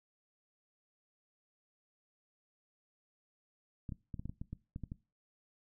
clicks, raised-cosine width 5 ms, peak -29 dBFS, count 11, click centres 3.892 / 3.922 / 4.142 / 4.195 / 4.256 / 4.295 / 4.415 / 4.53 / 4.761 / 4.837 / 4.919 s, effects noise-tail reverb RT60 0.3 s tail -20 dB re dry

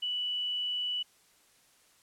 sine tone, 2960 Hz, F#7, in tune, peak -30 dBFS, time 0.02-1.03 s, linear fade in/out 10 ms, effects white hiss -64 dBFS RMS until 2.02 s + low-pass 11000 Hz 12 dB/octave

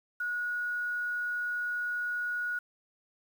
sine tone with quantisation, 1455 Hz, F#6, 29 cents flat, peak -30 dBFS, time 0.2-2.59 s, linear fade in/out 5 ms, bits 9, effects none

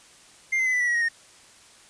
triangle tone with pitch steps, 2100 / 2062 / 2024 / 1986.7 / 1950.3 / 1914.6 / 1879.6 / 1845.1 Hz, C7 / C7 / B6 / B6 / B6 / A#6 / A#6 / A#6, +6 / -26 / +42 / +10 / -22 / +46 / +14 / -18 cents, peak -19 dBFS, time 0.52-1.088 s, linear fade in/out 10 ms, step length 71 ms, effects white hiss -52 dBFS RMS until 1.89 s + resampled to 22050 Hz

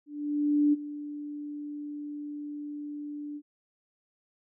sine tone with ADSR envelope, 293.7 Hz, D4, in tune, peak -19 dBFS, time 0.06-3.42 s, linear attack 670 ms, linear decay 24 ms, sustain -16 dB, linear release 58 ms, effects none

